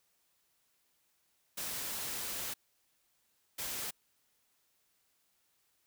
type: noise bursts at uneven times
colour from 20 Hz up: white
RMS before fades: -39 dBFS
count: 2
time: 1.57-2.54 / 3.58-3.91 s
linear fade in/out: 10 ms
effects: white hiss -75 dBFS RMS until 5.86 s